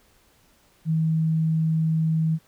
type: tone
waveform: sine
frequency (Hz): 160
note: D#3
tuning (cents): +49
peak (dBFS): -19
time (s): 0.85-2.39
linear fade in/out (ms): 50
effects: pink hiss -60 dBFS RMS until 2.47 s